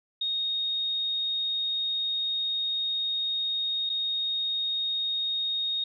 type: tone with dropouts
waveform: sine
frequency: 3722 Hz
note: A#7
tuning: 3 cents flat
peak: -26 dBFS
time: 0.21-5.84 s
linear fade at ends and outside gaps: 5 ms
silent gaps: 3.894-3.898 s
effects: none